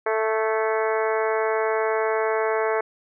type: harmonic tone with a mistuned harmonic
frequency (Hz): 220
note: A3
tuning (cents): 0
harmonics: 2 / 3 / 4 / 5 / 6 / 7 / 8 / 9 / 10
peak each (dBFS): -23 / -27 / -29 / -31 / -33 / -34 / -35 / -36 / -37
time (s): 0.06-2.81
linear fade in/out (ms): 5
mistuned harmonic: 8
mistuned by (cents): -28
effects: none